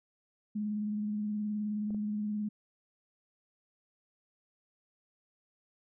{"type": "tone with vibrato", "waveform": "sine", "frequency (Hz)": 210, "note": "G#3", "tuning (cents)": 19, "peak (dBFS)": -31, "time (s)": [0.55, 2.49], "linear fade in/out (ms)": 10, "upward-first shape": "sine", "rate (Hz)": 19, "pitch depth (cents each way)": 26}
{"type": "clicks", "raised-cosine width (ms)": 2, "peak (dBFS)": -34, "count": 2, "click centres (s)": [1.906, 1.946]}
{"effects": []}